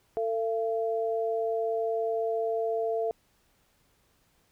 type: tone pair together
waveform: sine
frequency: 448.6 / 679 Hz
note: A4 / F5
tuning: +34 / -49 cents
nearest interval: perfect fifth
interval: 717 cents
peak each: -28 / -30 dBFS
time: 0.17-3.11 s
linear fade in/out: 0 ms
effects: pink hiss -68 dBFS RMS until 4.51 s